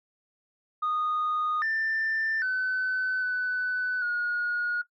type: tone with pitch steps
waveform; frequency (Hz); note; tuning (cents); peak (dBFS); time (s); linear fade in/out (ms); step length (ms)
sine; 1235 / 1782 / 1514 / 1498 / 1442; D#6 / A6 / F#6 / F#6 / F#6; -13 / +22 / +39 / +21 / -45; -24; 0.82-4.82; 10; 800
effects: noise-tail reverb RT60 0.1 s tail -17 dB re dry + tanh soft clip ceiling -22 dBFS